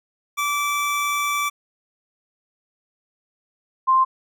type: tone pair in turn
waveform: 25% pulse / sine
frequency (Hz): 1161 / 1047.9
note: D6 / C6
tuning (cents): -20 / +2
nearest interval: major second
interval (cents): 178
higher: first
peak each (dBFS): -17 / -13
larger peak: second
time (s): 0.37-1.5 / 3.87-4.05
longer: first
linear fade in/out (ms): 20
effects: none